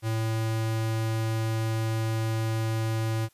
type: tone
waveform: square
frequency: 111.7 Hz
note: A2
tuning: 27 cents sharp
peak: -26 dBFS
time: 0.02-3.29 s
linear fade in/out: 50 ms
effects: white hiss -64 dBFS RMS until 3.33 s + resampled to 32000 Hz